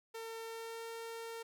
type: tone with pitch glide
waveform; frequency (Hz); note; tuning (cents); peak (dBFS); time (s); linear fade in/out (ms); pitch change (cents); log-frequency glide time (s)
sawtooth; 452.8 to 457.3; A4 to A#4; +50 to -33; -39; 0.14-1.43; 10; +17; 0.44-0.85
effects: none